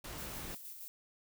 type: noise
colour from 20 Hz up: pink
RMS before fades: -45 dBFS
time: 0.04-0.55 s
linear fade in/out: 5 ms
type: noise with tremolo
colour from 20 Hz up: violet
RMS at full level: -47 dBFS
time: 0.18-0.88 s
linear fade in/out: 0 ms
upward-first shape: square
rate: 6.4 Hz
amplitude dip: 35%
effects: none